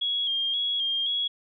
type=tone with vibrato; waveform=sine; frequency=3273 Hz; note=G#7; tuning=26 cents flat; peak=-24 dBFS; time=0.01-1.28 s; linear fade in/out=10 ms; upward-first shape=square; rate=1.9 Hz; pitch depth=33 cents each way; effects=none